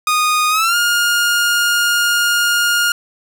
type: tone with pitch glide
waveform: sawtooth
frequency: 1235 to 1418.6 Hz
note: D#6 to F6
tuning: -13 to +27 cents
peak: -9 dBFS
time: 0.07-2.92 s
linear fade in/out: 2 ms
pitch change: +240 cents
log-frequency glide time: 0.5-0.76 s
effects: none